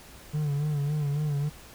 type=tone with vibrato; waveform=triangle; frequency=146.83 Hz; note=D3; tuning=in tune; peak=-23 dBFS; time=0.33-1.5 s; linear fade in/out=20 ms; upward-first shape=sine; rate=3.6 Hz; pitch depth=66 cents each way; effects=added 60 Hz sine -55 dBFS peak until 1.74 s + pink hiss -49 dBFS RMS until 1.74 s